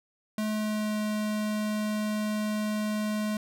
square tone with pitch glide, 214.5 to 212.4 Hz, A3 to G#3, -44 to +39 cents, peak -28 dBFS, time 0.38-3.37 s, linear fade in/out 2 ms, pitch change -17 cents, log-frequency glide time 0.5-0.96 s, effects none

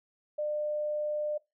sine tone, 600 Hz, D5, 37 cents sharp, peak -29 dBFS, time 0.38-1.38 s, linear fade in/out 10 ms, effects noise-tail reverb RT60 0.2 s tail -20 dB re dry

